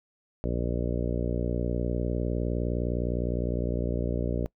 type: harmonic tone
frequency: 59.7 Hz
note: A#1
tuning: 42 cents sharp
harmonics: 1 / 2 / 3 / 4 / 5 / 6 / 7 / 8 / 9 / 10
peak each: -30 / -33 / -35 / -36 / -37 / -38 / -38 / -39 / -40 / -40 dBFS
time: 0.44-4.46 s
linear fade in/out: 0 ms
effects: noise-tail reverb RT60 0.1 s tail -24 dB re dry